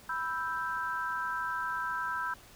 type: chord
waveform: sine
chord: E minor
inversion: second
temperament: equal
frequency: 987.8 / 1318.5 / 1568 Hz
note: B5 / E6 / G6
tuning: 0 / 0 / 0 cents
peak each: -36 / -36 / -35 dBFS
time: 0.09-2.34 s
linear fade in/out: 5 ms
effects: pink hiss -55 dBFS RMS until 2.55 s